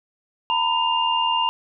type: tone cluster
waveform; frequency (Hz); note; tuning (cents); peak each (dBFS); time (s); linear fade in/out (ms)
sine; 920 / 1000 / 2805; A#5 / B5 / F7; -23 / +21 / +7; -22 / -23 / -23; 0.5-1.49; 0
effects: none